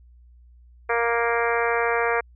harmonic tone, 233.9 Hz, A#3, 6 cents sharp, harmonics 2 / 3 / 4 / 5 / 6 / 7 / 8 / 9 / 10, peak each -24 / -28 / -29 / -29 / -30 / -29 / -32 / -32 / -33 dBFS, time 0.89-2.21 s, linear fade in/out 10 ms, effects added 60 Hz sine -48 dBFS peak until 2.35 s

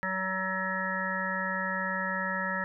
harmonic tone, 188.7 Hz, F#3, 34 cents sharp, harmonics 1 / 3 / 5 / 7 / 9 / 10, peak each -37 / -38 / -37 / -36 / -34 / -35 dBFS, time 0.03-2.64 s, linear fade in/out 0 ms, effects none

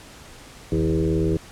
sine tone with frequency modulation, 244.7 Hz, B3, 16 cents flat, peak -18 dBFS, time 0.72-1.37 s, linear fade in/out 2 ms, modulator 78.4 Hz, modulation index 2.5, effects pink hiss -44 dBFS RMS until 1.51 s + low-pass 10000 Hz 12 dB/octave

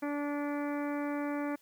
harmonic tone, 290 Hz, D4, 22 cents flat, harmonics 1 / 2 / 3 / 4 / 5 / 6 / 7 / 8, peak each -33 / -39 / -43 / -45 / -47 / -49 / -50 / -51 dBFS, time 0.02-1.56 s, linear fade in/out 10 ms, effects white hiss -66 dBFS RMS until 1.61 s

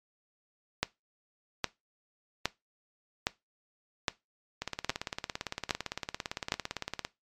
two click trains, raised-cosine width 0.2 ms, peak -9 / -16 dBFS, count 8 / 44, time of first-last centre 0.83-6.521 / 4.62-7.049 s, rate 1.23 / 17.7 Hz, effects noise-tail reverb RT60 0.2 s tail -19 dB re dry + MP3 96 kbps

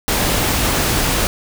pink noise, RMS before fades -17 dBFS, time 0.08-1.27 s, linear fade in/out 0 ms, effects none

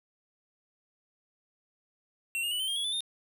square tone with pitch steps, 2722 / 2838 / 2958 / 3084 / 3215 / 3351 / 3493 / 3642 Hz, F7 / F7 / F#7 / G7 / G7 / G#7 / A7 / A#7, -45 / +27 / -1 / -29 / +43 / +15 / -13 / -41 cents, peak -30 dBFS, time 2.35-3.006 s, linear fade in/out 0 ms, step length 82 ms, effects none

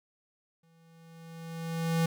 square tone with exponential growth, 164.81 Hz, E3, in tune, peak -24 dBFS, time 0.63-2.06 s, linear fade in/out 5 ms, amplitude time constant 310 ms, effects none

